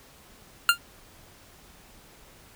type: tone with exponential decay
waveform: 25% pulse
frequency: 1396.9 Hz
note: F6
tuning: in tune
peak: -8 dBFS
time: 0.69-0.78 s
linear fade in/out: 1 ms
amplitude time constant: 19 ms
effects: pink hiss -53 dBFS RMS until 2.55 s